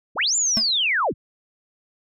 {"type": "linear two-way sweep", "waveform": "sine", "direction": "up then down", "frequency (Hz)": [32.39, 7320, 32.39], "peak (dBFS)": -18, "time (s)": [0.15, 1.14], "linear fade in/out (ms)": 50, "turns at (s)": 0.36}
{"type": "tone with exponential decay", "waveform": "square", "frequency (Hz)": 221.8, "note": "A3", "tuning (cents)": 14, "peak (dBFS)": -19, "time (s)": [0.57, 0.66], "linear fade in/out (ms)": 0, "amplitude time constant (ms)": 18}
{"effects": []}